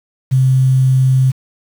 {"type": "tone with quantisation", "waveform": "sine", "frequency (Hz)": 130.81, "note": "C3", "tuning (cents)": 0, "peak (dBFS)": -8, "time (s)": [0.31, 1.32], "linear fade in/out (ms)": 20, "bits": 6, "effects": []}